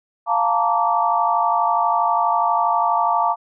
sine chord, Bb major seventh, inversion second, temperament equal with one note detuned, 698.5 / 880 / 932.3 / 1158.5 Hz, F5 / A5 / Bb5 / D6, 0 / 0 / 0 / -24 cents, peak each -21 dBFS, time 0.26-3.36 s, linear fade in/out 50 ms, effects none

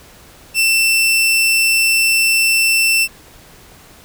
sawtooth tone, 2680 Hz, E7, 28 cents sharp, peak -8 dBFS, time 0.54-3.08 s, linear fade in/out 50 ms, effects pink hiss -43 dBFS RMS until 4.04 s

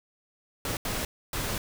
pink noise bursts at uneven times, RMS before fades -31 dBFS, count 3, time 0.65-0.77 / 0.85-1.05 / 1.33-1.58 s, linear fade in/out 2 ms, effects none

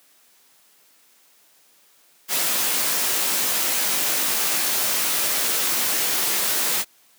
white noise with comb filter, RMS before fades -22 dBFS, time 2.28-6.85 s, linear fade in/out 50 ms, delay 17 ms, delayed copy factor -0.55, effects white hiss -57 dBFS RMS until 7.18 s + high-pass 200 Hz 12 dB/octave

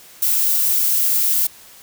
violet noise, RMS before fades -17 dBFS, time 0.22-1.47 s, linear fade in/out 5 ms, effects white hiss -44 dBFS RMS until 1.82 s

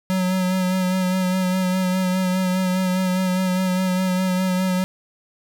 square tone with vibrato, 185 Hz, F#3, in tune, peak -19 dBFS, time 0.1-4.84 s, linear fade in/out 0 ms, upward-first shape sine, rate 4.9 Hz, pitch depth 27 cents each way, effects none

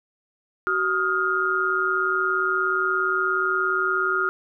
sine tone cluster, 376.5 / 1255 / 1412 Hz, F#4 / D#6 / F6, +30 / +15 / +19 cents, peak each -28 / -25 / -22 dBFS, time 0.67-4.29 s, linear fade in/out 0 ms, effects none

